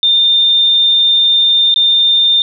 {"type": "tone with dropouts", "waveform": "sine", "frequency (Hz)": 3612, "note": "A7", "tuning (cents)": 45, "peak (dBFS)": -7, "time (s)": [0.03, 2.42], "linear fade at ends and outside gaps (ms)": 1, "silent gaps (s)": [1.742, 1.76], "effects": []}